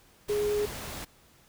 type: tone in noise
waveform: sine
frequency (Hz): 416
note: G#4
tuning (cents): +3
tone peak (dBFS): -25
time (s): 0.29-0.66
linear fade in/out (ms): 10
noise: pink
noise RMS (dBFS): -39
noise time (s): 0.28-1.05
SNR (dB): +11
effects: pink hiss -60 dBFS RMS until 1.48 s